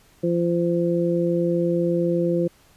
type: harmonic tone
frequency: 171.8 Hz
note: F3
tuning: 28 cents flat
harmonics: 1 / 2 / 3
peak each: -23 / -22 / -24 dBFS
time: 0.23-2.48 s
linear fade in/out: 10 ms
effects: pink hiss -56 dBFS RMS until 2.76 s + resampled to 32000 Hz